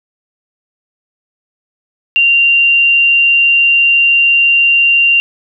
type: tone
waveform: sine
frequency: 2773 Hz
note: F7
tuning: 13 cents flat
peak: -6 dBFS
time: 2.16-5.2 s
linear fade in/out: 0 ms
effects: none